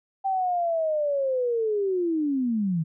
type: linear sweep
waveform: sine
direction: down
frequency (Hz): 783 to 153.1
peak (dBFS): -22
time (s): 0.24-2.84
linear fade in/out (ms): 20
effects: none